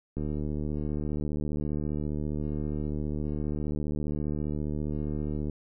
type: click train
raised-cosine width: 3 ms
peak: -20 dBFS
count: 400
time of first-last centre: 0.17-5.497 s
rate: 74.9 Hz
effects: none